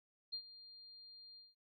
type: tone with ADSR envelope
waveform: sine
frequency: 4200 Hz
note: C8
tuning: 6 cents sharp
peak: -38 dBFS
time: 0.32-1.55 s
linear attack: 18 ms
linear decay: 77 ms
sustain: -16 dB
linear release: 180 ms
effects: noise-tail reverb RT60 0.1 s tail -25 dB re dry